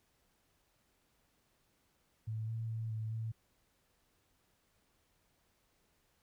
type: tone with pitch steps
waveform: sine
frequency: 110.2 / 113.1 / 112.3 / 110 / 112.1 Hz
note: A2 / A2 / A2 / A2 / A2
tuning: +3 / +48 / +36 / 0 / +33 cents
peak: -36 dBFS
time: 2.27-3.32 s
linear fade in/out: 10 ms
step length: 210 ms
effects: pink hiss -75 dBFS RMS until 6.22 s